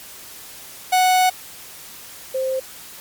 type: tone pair in turn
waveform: 45% pulse / sine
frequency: 739 / 523.9 Hz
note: F#5 / C5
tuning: -2 / +2 cents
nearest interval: tritone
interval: 596 cents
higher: first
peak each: -13 / -19 dBFS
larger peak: first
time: 0.92-1.3 / 2.34-2.6 s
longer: first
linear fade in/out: 10 ms
effects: white hiss -39 dBFS RMS until 3 s + MP3 96 kbps